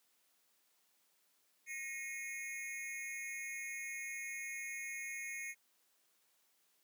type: tone with amplitude modulation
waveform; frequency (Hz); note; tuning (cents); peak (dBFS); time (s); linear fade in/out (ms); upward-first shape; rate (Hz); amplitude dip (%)
square; 2168; C#7; -39; -38; 1.66-5.55; 50; sine; 295; 100
effects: white hiss -75 dBFS RMS until 6.83 s + high-pass 200 Hz 12 dB/octave